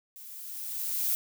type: noise with level ramp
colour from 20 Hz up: violet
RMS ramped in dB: -47 to -27 dBFS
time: 0.16-1.15 s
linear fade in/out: 0 ms
effects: none